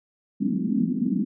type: band-pass noise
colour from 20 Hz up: pink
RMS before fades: -24 dBFS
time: 0.4-1.25 s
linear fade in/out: 20 ms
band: 190 to 270 Hz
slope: 48 dB/octave
effects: none